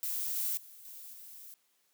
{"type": "noise with level steps", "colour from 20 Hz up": "violet", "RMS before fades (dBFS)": [-35, -33, -53, -48, -50], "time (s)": [0.03, 1.54], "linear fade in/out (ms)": 0, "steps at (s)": [0.36, 0.57, 0.85, 1.13], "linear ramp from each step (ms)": 2, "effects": ["white hiss -73 dBFS RMS until 1.93 s", "high-pass 200 Hz 12 dB/octave"]}